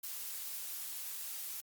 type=noise; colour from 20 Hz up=blue; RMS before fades=-42 dBFS; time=0.03-1.61 s; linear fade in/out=10 ms; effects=Opus 48 kbps